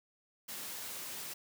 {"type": "high-pass noise", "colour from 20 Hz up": "white", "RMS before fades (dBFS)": -43, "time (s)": [0.48, 1.34], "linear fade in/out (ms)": 10, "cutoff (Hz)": 110, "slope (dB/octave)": 12, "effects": []}